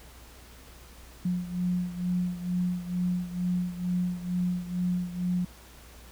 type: beating tone pair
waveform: sine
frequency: 178.5 / 180.7 Hz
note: F3 / F#3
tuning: +38 / -41 cents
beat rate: 2.2 Hz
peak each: -28 / -32 dBFS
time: 1.25-5.45 s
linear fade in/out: 5 ms
effects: added 60 Hz sine -50 dBFS peak until 6.11 s + pink hiss -52 dBFS RMS until 6.11 s